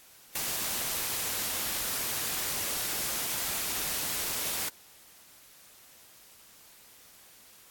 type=noise; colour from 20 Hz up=white; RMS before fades=-32 dBFS; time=0.35-4.69 s; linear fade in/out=5 ms; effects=white hiss -55 dBFS RMS until 7.7 s + AAC 64 kbps